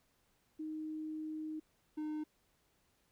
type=tone pair in turn; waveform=sine / triangle; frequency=311.2 / 305.9 Hz; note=D#4 / D#4; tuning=0 / -29 cents; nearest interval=unison; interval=29 cents; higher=first; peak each=-39 / -35 dBFS; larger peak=second; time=0.59-1.6 / 1.97-2.24 s; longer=first; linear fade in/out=10 ms; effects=pink hiss -75 dBFS RMS until 3.11 s